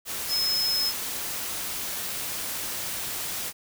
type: tone in noise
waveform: sine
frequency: 5170 Hz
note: E8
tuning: 34 cents flat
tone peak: -23 dBFS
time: 0.28-0.93 s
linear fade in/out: 50 ms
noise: white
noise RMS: -32 dBFS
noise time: 0.05-3.53 s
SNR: +6 dB
effects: none